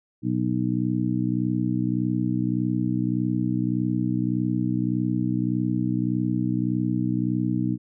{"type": "harmonic tone", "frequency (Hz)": 61.7, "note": "B1", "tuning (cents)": -1, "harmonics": [2, 3, 4, 5], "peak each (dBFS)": [-27, -27, -27, -27], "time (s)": [0.22, 7.78], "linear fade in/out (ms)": 50, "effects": []}